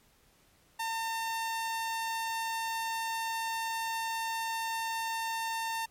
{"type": "tone", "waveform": "sawtooth", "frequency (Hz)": 905, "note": "A5", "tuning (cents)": 48, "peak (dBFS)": -28, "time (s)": [0.79, 5.86], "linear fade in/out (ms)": 10, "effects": ["pink hiss -65 dBFS RMS until 5.9 s", "MP3 64 kbps"]}